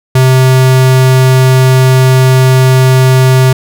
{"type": "tone", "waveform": "square", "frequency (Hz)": 130, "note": "C3", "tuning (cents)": -11, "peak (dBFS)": -4, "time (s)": [0.15, 3.53], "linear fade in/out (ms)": 5, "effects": []}